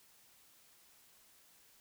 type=silence; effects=white hiss -65 dBFS RMS until 1.8 s